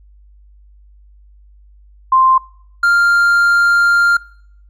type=tone pair in turn; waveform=sine / triangle; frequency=1046.5 / 1396.9 Hz; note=C6 / F6; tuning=0 / 0 cents; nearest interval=perfect fourth; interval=500 cents; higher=second; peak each=-7 dBFS; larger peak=neither; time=2.12-2.38 / 2.83-4.17 s; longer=second; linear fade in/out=5 ms; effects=noise-tail reverb RT60 0.7 s tail -24 dB re dry + added 50 Hz sine -42 dBFS peak until 4.69 s